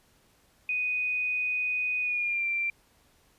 sine tone with pitch glide, 2489 to 2360 Hz, D#7 to D7, 0 to +8 cents, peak -26 dBFS, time 0.69-2.7 s, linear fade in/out 2 ms, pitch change -92 cents, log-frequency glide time 2.01-2.46 s, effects pink hiss -64 dBFS RMS until 3.38 s + resampled to 32000 Hz

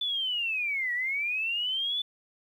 sine linear two-way sweep, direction down then up, 3504 to 1902 to 3504 Hz, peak -27 dBFS, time 0.01-2.02 s, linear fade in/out 5 ms, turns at 0.93 s, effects 10-bit

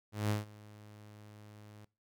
sawtooth tone with ADSR envelope, 105.3 Hz, G#2, 24 cents sharp, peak -25 dBFS, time 0.12-1.85 s, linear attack 180 ms, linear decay 150 ms, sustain -23 dB, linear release 6 ms, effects noise-tail reverb RT60 0.3 s tail -22 dB re dry

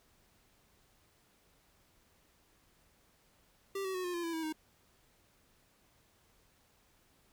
square tone with pitch steps, 392 / 379.5 / 367.4 / 355.7 / 344.4 / 333.5 / 322.8 / 312.6 Hz, G4 / F#4 / F#4 / F4 / F4 / E4 / E4 / D#4, 0 / +44 / -12 / +32 / -24 / +20 / -36 / +8 cents, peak -36 dBFS, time 3.75-4.526 s, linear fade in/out 5 ms, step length 97 ms, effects pink hiss -69 dBFS RMS until 7.32 s

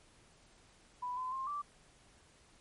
sine tone with pitch steps, 990 / 1020 / 1060 / 1167 Hz, B5 / C6 / C6 / D6, +4 / -44 / +22 / -11 cents, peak -36 dBFS, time 1.02-1.62 s, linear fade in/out 10 ms, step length 150 ms, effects pink hiss -64 dBFS RMS until 2.6 s + MP3 48 kbps

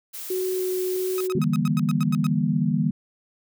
blue noise, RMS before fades -35 dBFS, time 0.13-1.28 s, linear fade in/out 20 ms
sine tone with vibrato, 370 Hz, F#4, in tune, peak -23 dBFS, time 0.3-1.39 s, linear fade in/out 5 ms, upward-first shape sine, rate 1.5 Hz, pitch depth 8 cents each way
sawtooth tone bursts, 1267 Hz, D#6, 31 cents sharp, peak -27 dBFS, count 10, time 1.18-2.267 s, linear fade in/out 0 ms, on 25 ms, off 93 ms
sine chord, E half-diminished seventh, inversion third, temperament just, 148.33 / 164.81 / 197.78 / 237.3 Hz, D3 / E3 / G3 / Bb3, +18 / 0 / +16 / +31 cents, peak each -25 dBFS, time 1.35-2.91 s, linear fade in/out 5 ms
effects none

